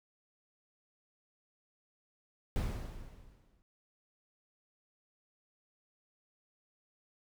brown noise with exponential decay, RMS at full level -31 dBFS, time 2.56-3.62 s, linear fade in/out 0 ms, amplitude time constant 230 ms, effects none

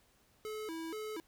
square tone with vibrato, 374.7 Hz, F#4, 22 cents sharp, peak -40 dBFS, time 0.45-1.2 s, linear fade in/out 0 ms, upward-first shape square, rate 2.1 Hz, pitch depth 240 cents each way, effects pink hiss -69 dBFS RMS until 1.27 s

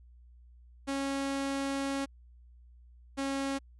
sawtooth tone pair in turn, 274.8 / 273.6 Hz, C#4 / C#4, -15 / -23 cents, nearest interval unison, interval 8 cents, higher first, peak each -27 dBFS, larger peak neither, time 0.87-2.06 / 3.17-3.59 s, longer first, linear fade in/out 20 ms, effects added 60 Hz sine -53 dBFS peak until 3.79 s + resampled to 24000 Hz

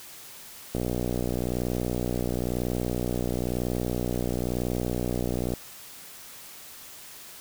click train, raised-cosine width 2 ms, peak -15 dBFS, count 293, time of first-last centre 0.75-5.537 s, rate 61 Hz, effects white hiss -45 dBFS RMS until 7.4 s

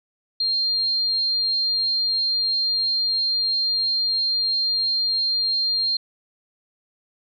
sine tone, 4199 Hz, C8, 5 cents sharp, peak -19 dBFS, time 0.4-5.97 s, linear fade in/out 5 ms, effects none

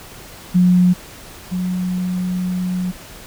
sine tone pair in turn, 180 / 181.99 Hz, F#3 / F#3, -47 / -28 cents, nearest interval unison, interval 19 cents, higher second, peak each -9 / -18 dBFS, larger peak first, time 0.54-0.94 / 1.51-2.92 s, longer second, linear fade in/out 20 ms, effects pink hiss -38 dBFS RMS until 3.26 s

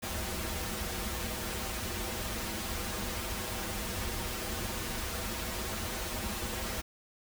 pink noise with comb filter, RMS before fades -36 dBFS, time 0.02-6.82 s, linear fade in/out 20 ms, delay 7 ms, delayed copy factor -0.95, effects none

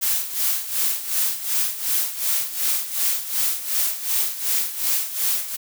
blue noise with tremolo, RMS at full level -20 dBFS, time 0.01-5.57 s, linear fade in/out 20 ms, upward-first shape sine, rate 2.7 Hz, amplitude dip 75%, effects none

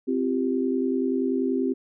sine chord, C suspended fourth, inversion none, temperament equal with one note detuned, 261.6 / 341.6 / 392 Hz, C4 / F4 / G4, 0 / -38 / 0 cents, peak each -24 / -29 / -27 dBFS, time 0.07-1.74 s, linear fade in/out 20 ms, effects none

